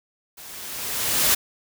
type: noise with level ramp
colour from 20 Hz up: white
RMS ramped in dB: -42 to -17 dBFS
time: 0.37-1.35 s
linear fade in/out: 10 ms
effects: none